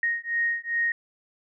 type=beating tone pair; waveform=sine; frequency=1864.7 / 1867.2 Hz; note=A#6 / A#6; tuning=0 / +2 cents; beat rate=2.5 Hz; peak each=-27 / -27 dBFS; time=0.03-0.92 s; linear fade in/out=2 ms; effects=none